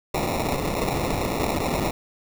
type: noise with sample-and-hold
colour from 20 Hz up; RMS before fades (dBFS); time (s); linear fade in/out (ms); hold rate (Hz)
white; -25; 0.14-1.91; 5; 1575
effects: none